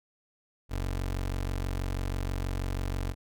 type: tone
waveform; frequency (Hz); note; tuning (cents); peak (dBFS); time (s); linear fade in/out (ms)
25% pulse; 46.2; F#1; -2; -26; 0.69-3.15; 50
effects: none